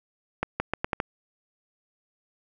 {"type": "accelerating click train", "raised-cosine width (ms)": 0.5, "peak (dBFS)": -10, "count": 6, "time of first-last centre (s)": [0.43, 1.001], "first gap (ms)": 170, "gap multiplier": 0.8, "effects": []}